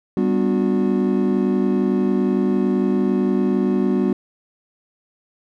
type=chord; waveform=triangle; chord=G major seventh; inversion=none; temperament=equal with one note detuned; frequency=196 / 246.9 / 293.7 / 364.5 Hz; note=G3 / B3 / D4 / F#4; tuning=0 / 0 / 0 / -26 cents; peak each=-18 / -19 / -23 / -20 dBFS; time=0.17-4.13 s; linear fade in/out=2 ms; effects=none